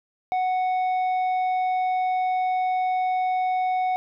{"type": "tone with tanh clipping", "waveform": "sine", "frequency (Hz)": 740, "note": "F#5", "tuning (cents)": 0, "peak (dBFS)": -22, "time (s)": [0.32, 3.96], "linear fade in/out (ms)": 0, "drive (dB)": 6, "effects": []}